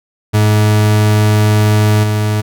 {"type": "tone with level steps", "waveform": "40% pulse", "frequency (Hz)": 106.1, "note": "G#2", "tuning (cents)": 38, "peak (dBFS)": [-7, -11], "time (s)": [0.33, 2.42], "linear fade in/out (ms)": 20, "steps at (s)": 2.03, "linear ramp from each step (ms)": 10, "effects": []}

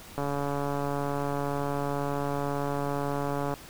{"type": "click train", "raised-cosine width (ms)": 1, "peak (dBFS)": -17, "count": 478, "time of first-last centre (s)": [0.18, 3.539], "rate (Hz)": 142, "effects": ["pink hiss -47 dBFS RMS until 3.69 s"]}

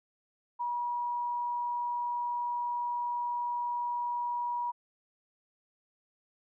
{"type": "tone", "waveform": "sine", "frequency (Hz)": 963, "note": "B5", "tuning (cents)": -44, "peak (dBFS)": -30, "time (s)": [0.59, 4.72], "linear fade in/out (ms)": 20, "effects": []}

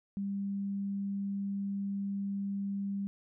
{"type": "tone", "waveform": "sine", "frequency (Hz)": 198.6, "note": "G3", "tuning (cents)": 23, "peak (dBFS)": -32, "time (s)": [0.17, 3.07], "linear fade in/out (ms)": 0, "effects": []}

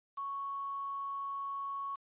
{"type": "tone with quantisation", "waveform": "sine", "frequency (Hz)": 1108.7, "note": "C#6", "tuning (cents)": 0, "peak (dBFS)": -36, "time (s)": [0.17, 1.96], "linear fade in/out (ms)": 10, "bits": 9, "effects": ["resampled to 8000 Hz"]}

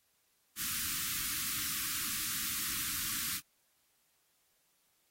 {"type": "band-stop noise", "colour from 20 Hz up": "white", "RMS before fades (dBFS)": -36, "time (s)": [0.56, 3.41], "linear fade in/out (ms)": 50, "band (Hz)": [330, 1100], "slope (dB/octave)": 96, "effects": ["white hiss -74 dBFS RMS until 5.1 s", "AAC 48 kbps"]}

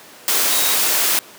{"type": "tone in noise", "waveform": "sine", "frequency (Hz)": 3800, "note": "A#7", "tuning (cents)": 33, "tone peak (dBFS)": -26, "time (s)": [0.51, 0.75], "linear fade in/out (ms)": 0, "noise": "white", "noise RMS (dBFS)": -17, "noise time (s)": [0.28, 1.19], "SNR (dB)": -12, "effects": ["pink hiss -41 dBFS RMS until 1.38 s", "high-pass 300 Hz 12 dB/octave"]}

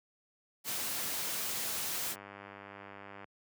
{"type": "noise", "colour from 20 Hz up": "white", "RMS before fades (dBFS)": -36, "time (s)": [0.64, 2.16], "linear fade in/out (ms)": 50}
{"type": "click train", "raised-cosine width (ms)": 0.5, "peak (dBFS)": -32, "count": 113, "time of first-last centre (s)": [2.12, 3.243], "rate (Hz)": 99.7}
{"effects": ["high-pass 100 Hz 12 dB/octave"]}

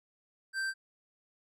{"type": "tone with hard clipping", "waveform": "sine", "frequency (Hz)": 1565, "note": "G6", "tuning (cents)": -3, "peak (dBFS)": -33, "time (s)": [0.53, 0.74], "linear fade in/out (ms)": 50, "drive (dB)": 11, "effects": []}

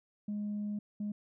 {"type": "tone bursts at uneven times", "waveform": "sine", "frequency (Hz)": 207.7, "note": "G#3", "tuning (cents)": 0, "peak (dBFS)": -32, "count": 2, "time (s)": [[0.28, 0.79], [1, 1.12]], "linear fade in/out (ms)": 5, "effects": ["tanh soft clip ceiling -31 dBFS"]}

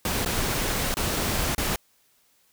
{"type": "noise with dropouts", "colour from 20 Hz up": "pink", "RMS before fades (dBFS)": -26, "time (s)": [0.05, 1.76], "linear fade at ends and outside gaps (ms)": 2, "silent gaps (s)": [[0.249, 0.259], [0.942, 0.969], [1.549, 1.58]], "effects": ["white hiss -64 dBFS RMS until 2.52 s"]}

